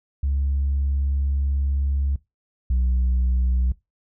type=tone pair in turn; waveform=sine; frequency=69.3 / 62.5 Hz; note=C#2 / B1; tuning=0 / +21 cents; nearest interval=major second; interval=179 cents; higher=first; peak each=-18 / -15 dBFS; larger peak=second; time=0.23-2.16 / 2.7-3.72 s; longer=first; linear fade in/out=5 ms; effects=noise-tail reverb RT60 0.2 s tail -21 dB re dry + tanh soft clip ceiling -16 dBFS